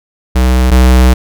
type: tone pair in turn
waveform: square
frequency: 63.2 / 63.2 Hz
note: B1 / B1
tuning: +41 / +41 cents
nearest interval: unison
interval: 0 cents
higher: neither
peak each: -7 / -4 dBFS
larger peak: second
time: 0.35-0.71 / 0.71-1.14 s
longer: second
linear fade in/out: 10 ms
effects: none